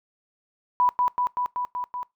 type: tone with echo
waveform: sine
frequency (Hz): 987.8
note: B5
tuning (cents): 0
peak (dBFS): -17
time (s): 0.8-0.89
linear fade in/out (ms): 0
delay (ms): 190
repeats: 6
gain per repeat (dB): -2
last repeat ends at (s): 2.03
effects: noise-tail reverb RT60 0.2 s tail -22 dB re dry